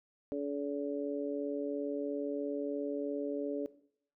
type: harmonic tone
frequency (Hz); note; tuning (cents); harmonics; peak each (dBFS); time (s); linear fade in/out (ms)
142.9; D3; -47; 2 / 3 / 4; -36 / -38 / -39; 0.32-3.66; 0
effects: noise-tail reverb RT60 0.6 s tail -17 dB re dry